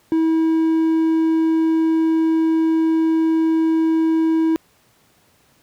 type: tone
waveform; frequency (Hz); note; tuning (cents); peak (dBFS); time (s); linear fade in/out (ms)
triangle; 322.8; E4; -36; -12; 0.12-4.56; 0
effects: pink hiss -57 dBFS RMS until 5.62 s + high-pass 80 Hz 12 dB/octave